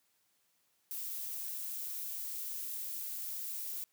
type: noise with amplitude modulation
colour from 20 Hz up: violet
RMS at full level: -39 dBFS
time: 0.91-3.84 s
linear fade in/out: 0 ms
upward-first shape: sine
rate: 275 Hz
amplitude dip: 30%
effects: white hiss -75 dBFS RMS until 3.92 s + high-pass 80 Hz 12 dB/octave